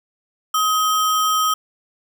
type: tone with sample-and-hold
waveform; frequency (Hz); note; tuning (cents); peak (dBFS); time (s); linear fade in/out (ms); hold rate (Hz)
sine; 1263; D#6; +26; -15; 0.54-1.54; 5; 4410
effects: none